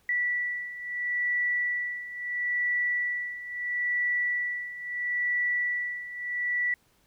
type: beating tone pair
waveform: sine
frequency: 1956 / 1956.75 Hz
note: B6 / B6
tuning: -17 / -17 cents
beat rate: 0.75 Hz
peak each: -32 / -28 dBFS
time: 0.09-6.74 s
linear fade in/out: 2 ms
effects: pink hiss -66 dBFS RMS until 7.06 s